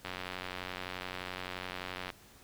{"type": "click train", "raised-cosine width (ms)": 0.3, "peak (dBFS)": -22, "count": 189, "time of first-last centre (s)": [0.05, 2.102], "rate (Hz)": 91.6, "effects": ["pink hiss -58 dBFS RMS until 2.43 s"]}